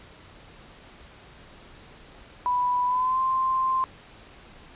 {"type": "tone with pitch glide", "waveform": "sine", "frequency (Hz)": [987.8, 1045.9], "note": ["B5", "C6"], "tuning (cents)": [0, -1], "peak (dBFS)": -21, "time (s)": [2.46, 3.84], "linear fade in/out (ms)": 0, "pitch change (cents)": 99, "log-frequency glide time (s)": [2.86, 3.2], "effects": ["pink hiss -49 dBFS RMS until 4.75 s", "resampled to 8000 Hz"]}